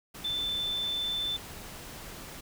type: tone in noise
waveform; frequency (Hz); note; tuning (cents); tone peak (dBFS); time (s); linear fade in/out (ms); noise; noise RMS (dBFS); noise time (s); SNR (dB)
sine; 3531; A7; +5; -29; 0.24-1.37; 10; pink; -44; 0.14-2.41; +12
effects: none